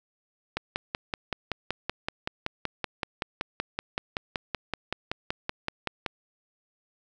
click train, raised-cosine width 0.3 ms, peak -12 dBFS, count 30, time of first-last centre 0.57-6.062 s, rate 5.28 Hz, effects none

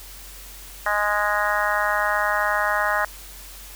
harmonic tone, 207.7 Hz, G#3, in tune, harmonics 3 / 4 / 5 / 6 / 7 / 8 / 9, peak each -27 / -27 / -27 / -27 / -27 / -27 / -27 dBFS, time 0.86-3.05 s, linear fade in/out 2 ms, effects added 46 Hz sine -42 dBFS peak until 3.75 s + white hiss -42 dBFS RMS until 3.75 s

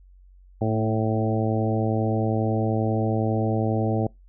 harmonic tone with a mistuned harmonic, 110 Hz, A2, in tune, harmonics 1 / 2 / 3 / 4 / 5 / 6 / 7, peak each -24 / -27 / -29 / -30 / -31 / -32 / -32 dBFS, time 0.61-4.07 s, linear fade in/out 5 ms, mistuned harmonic 2, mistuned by +18 cents, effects noise-tail reverb RT60 0.2 s tail -26 dB re dry + added 46 Hz sine -48 dBFS peak until 4.28 s

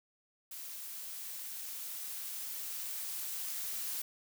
blue noise with level ramp, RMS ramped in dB -45 to -38 dBFS, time 0.51-4.02 s, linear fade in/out 5 ms, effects none

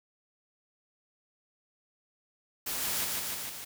white noise with echo, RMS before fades -34 dBFS, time 2.66-3.05 s, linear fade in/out 10 ms, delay 150 ms, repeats 4, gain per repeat -2 dB, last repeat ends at 3.65 s, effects none

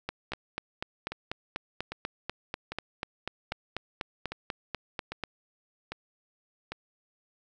two click trains, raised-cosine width 0.3 ms, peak -16 / -20 dBFS, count 22 / 9, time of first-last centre 0.09-5.237 / 0.32-6.72 s, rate 4.08 / 1.25 Hz, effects none

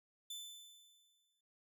sawtooth tone with exponential decay, 3520 Hz, A7, in tune, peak -40 dBFS, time 0.3-1.41 s, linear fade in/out 5 ms, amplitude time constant 240 ms, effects none

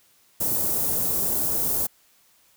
white band-stop noise, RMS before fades -24 dBFS, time 0.4-1.87 s, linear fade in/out 10 ms, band 590 to 11000 Hz, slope 12 dB/octave, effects white hiss -60 dBFS RMS until 2.56 s

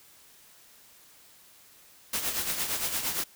white noise with tremolo, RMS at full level -28 dBFS, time 2.13-3.24 s, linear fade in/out 5 ms, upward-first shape triangle, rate 8.7 Hz, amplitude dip 65%, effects white hiss -56 dBFS RMS until 3.35 s

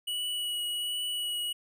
square tone with vibrato, 2931 Hz, F#7, 17 cents flat, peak -31 dBFS, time 0.07-1.53 s, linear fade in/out 10 ms, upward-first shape triangle, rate 1.3 Hz, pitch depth 15 cents each way, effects none

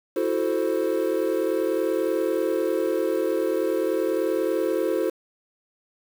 triangle chord, F# half-diminished seventh, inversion third, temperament equal, 329.6 / 370 / 440 / 523.3 Hz, E4 / F#4 / A4 / C5, 0 / 0 / 0 / 0 cents, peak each -25 dBFS, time 0.16-5.1 s, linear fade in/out 5 ms, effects 7-bit

